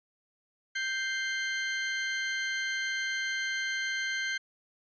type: tone pair together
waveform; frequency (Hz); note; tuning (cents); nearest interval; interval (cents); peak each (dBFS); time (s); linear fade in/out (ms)
35% pulse; 1568 / 2093; G6 / C7; 0 / 0; perfect fourth; 500; -30 / -33; 0.75-4.38; 10
effects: resampled to 16000 Hz